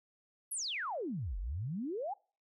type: exponential two-way sweep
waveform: sine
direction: down then up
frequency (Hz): 11840 to 42.12 to 861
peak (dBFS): -35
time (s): 0.51-2.14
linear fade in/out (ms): 10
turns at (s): 1.38
effects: noise-tail reverb RT60 0.4 s tail -26 dB re dry